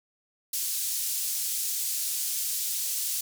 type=band-pass noise; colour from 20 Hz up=white; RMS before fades=-30 dBFS; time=0.53-3.21 s; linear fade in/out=5 ms; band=5100 to 15000 Hz; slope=12 dB/octave; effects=none